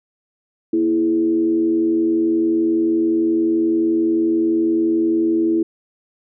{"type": "tone with frequency modulation", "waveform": "sine", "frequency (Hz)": 330.4, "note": "E4", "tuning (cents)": 4, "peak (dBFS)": -14, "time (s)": [0.73, 5.63], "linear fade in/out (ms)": 5, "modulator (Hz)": 88.5, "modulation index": 0.52, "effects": []}